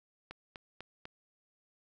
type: click train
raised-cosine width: 0.3 ms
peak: -28 dBFS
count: 4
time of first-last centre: 0.31-1.054 s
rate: 4.03 Hz
effects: none